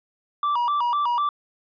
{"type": "tone with vibrato", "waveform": "triangle", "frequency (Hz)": 1059, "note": "C6", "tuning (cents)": 21, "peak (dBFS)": -18, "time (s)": [0.43, 1.29], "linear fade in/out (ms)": 2, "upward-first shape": "square", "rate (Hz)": 4, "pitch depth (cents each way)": 170, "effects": ["resampled to 11025 Hz"]}